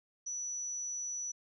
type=tone; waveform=sine; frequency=5920 Hz; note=F#8; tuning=in tune; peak=-36 dBFS; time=0.26-1.32 s; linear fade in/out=10 ms; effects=none